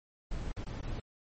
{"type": "noise with dropouts", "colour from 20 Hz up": "brown", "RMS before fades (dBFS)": -37, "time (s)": [0.31, 1], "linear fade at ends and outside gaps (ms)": 5, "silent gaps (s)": [[0.521, 0.565], [0.642, 0.664], [0.811, 0.827]], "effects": ["MP3 32 kbps"]}